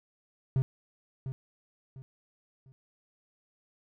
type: tone with echo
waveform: triangle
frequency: 132.3 Hz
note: C3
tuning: 20 cents sharp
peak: -21 dBFS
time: 0.56-0.62 s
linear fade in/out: 0 ms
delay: 700 ms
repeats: 3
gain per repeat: -10 dB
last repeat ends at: 2.72 s
effects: none